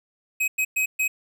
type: tone bursts at uneven times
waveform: square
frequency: 2534 Hz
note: D#7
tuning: 31 cents sharp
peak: -21 dBFS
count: 4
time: 0.4-0.48 / 0.58-0.65 / 0.76-0.86 / 0.99-1.08 s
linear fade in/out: 10 ms
effects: none